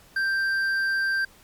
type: tone with hard clipping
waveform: triangle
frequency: 1573 Hz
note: G6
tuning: 6 cents sharp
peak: -23 dBFS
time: 0.16-1.25 s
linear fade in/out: 5 ms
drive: 8 dB
effects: pink hiss -54 dBFS RMS until 1.43 s + MP3 96 kbps